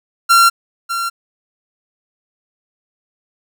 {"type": "tone with echo", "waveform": "45% pulse", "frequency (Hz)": 1371, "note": "F6", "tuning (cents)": -32, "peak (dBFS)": -7, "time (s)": [0.29, 0.5], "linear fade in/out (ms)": 20, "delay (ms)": 600, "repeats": 1, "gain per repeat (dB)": -11, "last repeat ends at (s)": 1.1, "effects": []}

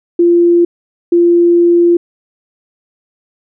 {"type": "tone bursts at uneven times", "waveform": "sine", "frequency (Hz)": 345, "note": "F4", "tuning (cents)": -21, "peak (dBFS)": -5, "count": 2, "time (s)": [[0.19, 0.65], [1.12, 1.97]], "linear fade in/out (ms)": 5, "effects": []}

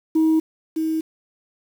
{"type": "tone with echo", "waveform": "sine", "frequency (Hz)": 318.1, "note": "D#4", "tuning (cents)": 38, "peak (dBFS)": -12, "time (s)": [0.15, 0.4], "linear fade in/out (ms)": 10, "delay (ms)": 610, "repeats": 1, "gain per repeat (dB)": -7, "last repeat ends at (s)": 1.01, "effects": ["tanh soft clip ceiling -12 dBFS", "7-bit"]}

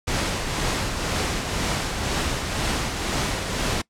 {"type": "noise with tremolo", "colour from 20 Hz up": "pink", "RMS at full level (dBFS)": -23, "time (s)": [0.07, 3.82], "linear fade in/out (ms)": 10, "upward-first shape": "triangle", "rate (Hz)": 2, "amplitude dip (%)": 45, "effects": ["noise-tail reverb RT60 0.1 s tail -22 dB re dry", "low-pass 8000 Hz 12 dB/octave"]}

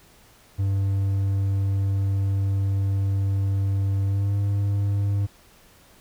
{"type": "tone with pitch glide", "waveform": "triangle", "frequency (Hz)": [98, 100.46], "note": ["G2", "G2"], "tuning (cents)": [0, 43], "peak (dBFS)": -18, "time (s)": [0.58, 5.27], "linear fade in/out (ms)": 20, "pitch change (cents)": 43, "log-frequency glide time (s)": [4.05, 4.35], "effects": ["pink hiss -54 dBFS RMS until 6 s"]}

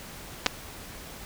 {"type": "clicks", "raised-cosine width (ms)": 0.2, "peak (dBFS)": -4, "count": 2, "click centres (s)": [0.462, 0.466], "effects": ["pink hiss -43 dBFS RMS until 1.25 s"]}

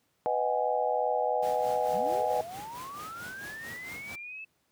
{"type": "chord", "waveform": "sine", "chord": "G# minor seventh", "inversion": "first", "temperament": "just", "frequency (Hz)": [498.4, 623, 747.5, 830.6], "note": ["B4", "D#5", "F#5", "G#5"], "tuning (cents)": [16, 2, 17, 0], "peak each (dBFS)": -31, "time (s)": [0.26, 2.41], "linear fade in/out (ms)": 0}
{"type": "noise with tremolo", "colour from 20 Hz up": "pink", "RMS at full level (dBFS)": -44, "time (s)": [1.42, 4.16], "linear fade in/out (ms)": 10, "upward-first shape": "sine", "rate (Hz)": 4.5, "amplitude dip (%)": 60}
{"type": "linear sweep", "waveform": "sine", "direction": "up", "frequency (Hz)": [156.7, 2637], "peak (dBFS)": -39, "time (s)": [1.93, 4.45], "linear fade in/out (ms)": 10}
{"effects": ["pink hiss -73 dBFS RMS until 4.71 s", "high-pass 100 Hz 12 dB/octave"]}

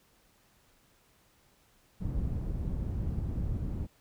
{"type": "low-pass noise", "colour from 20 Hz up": "white", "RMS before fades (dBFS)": -33, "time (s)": [2, 3.87], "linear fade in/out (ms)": 20, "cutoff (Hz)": 110, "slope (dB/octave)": 12, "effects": ["pink hiss -66 dBFS RMS until 4 s"]}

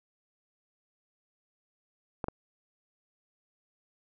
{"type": "clicks", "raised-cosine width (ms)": 1, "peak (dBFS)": -18, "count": 2, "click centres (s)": [2.242, 2.284], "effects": []}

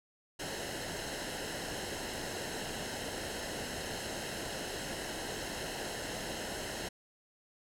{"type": "noise with comb filter", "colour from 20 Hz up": "pink", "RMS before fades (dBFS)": -39, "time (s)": [0.39, 6.89], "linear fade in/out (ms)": 10, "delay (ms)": 0.85, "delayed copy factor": -0.65, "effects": ["low-pass 10000 Hz 12 dB/octave"]}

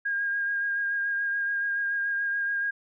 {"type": "tone with vibrato", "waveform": "sine", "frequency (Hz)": 1621, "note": "G#6", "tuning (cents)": -42, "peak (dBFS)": -25, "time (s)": [0.05, 2.71], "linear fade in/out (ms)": 10, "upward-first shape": "sine", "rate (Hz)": 7, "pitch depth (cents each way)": 18, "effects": []}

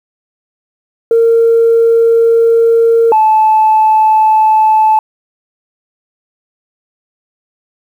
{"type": "tone pair in turn", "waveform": "sine", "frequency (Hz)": [459.7, 869.6], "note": ["A#4", "A5"], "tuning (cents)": [-24, -21], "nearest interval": "major seventh", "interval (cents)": 1103, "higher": "second", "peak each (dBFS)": -4, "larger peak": "neither", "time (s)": [[1.11, 3.12], [3.12, 4.99]], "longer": "first", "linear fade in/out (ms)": 2, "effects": ["tanh soft clip ceiling -1 dBFS", "7-bit"]}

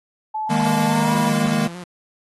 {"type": "tone with pitch glide", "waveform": "sine", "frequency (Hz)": [865, 970.9], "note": ["A5", "B5"], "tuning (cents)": [-30, -30], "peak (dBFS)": -22, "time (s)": [0.34, 1.3], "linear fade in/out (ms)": 10, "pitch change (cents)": 200, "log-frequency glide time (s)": [0.84, 1.13]}
{"type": "chord", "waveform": "square", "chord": "D# suspended fourth", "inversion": "none", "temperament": "equal with one note detuned", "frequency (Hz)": [155.56, 205, 233.1], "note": ["D#3", "G#3", "A#3"], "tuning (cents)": [0, -22, 0], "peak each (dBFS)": [-24, -23, -22], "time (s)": [0.49, 1.68], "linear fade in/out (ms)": 20}
{"type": "noise", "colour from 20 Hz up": "white", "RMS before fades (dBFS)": -35, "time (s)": [0.64, 1.42], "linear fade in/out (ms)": 2}
{"type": "tone with vibrato", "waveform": "sawtooth", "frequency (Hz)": 174.61, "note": "F3", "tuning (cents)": 0, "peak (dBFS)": -28, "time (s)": [1.12, 1.84], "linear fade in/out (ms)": 5, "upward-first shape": "square", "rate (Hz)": 6.4, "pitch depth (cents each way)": 41}
{"effects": ["AAC 32 kbps"]}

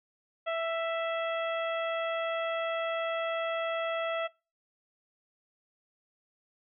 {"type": "harmonic tone with a mistuned harmonic", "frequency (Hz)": 659.3, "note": "E5", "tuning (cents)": 0, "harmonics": [1, 2, 3, 4, 5], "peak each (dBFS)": [-30, -36, -40, -42, -44], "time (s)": [0.46, 4.28], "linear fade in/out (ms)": 20, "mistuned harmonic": 2, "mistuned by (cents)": 15, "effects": ["noise-tail reverb RT60 0.3 s tail -24 dB re dry"]}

